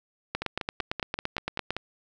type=two click trains; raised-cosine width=0.3 ms; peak=-12 / -15 dBFS; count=13 / 8; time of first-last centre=0.35-1.706 / 0.42-1.766 s; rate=8.85 / 5.2 Hz; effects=none